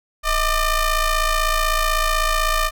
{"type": "ring-modulated tone", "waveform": "sawtooth", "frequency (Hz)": 607, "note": "D#5", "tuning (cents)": -43, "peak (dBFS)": -10, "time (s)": [0.23, 2.71], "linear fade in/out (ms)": 50, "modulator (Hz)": 579, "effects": []}